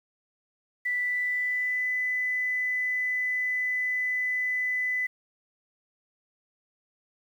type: tone with pitch glide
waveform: sine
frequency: 1975.5 to 2002 Hz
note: B6 to B6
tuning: 0 to +23 cents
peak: -25 dBFS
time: 0.85-5.07 s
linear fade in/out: 10 ms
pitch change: +23 cents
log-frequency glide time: 0.98-1.89 s
effects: 9-bit